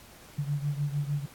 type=beating tone pair; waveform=sine; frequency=143 / 149.6 Hz; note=D3 / D3; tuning=-46 / +32 cents; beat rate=6.6 Hz; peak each=-29 / -33 dBFS; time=0.38-1.26 s; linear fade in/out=10 ms; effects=pink hiss -52 dBFS RMS until 1.34 s + AAC 64 kbps